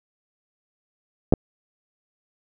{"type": "clicks", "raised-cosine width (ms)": 2, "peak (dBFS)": -3, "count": 2, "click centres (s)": [1.325, 1.337], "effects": []}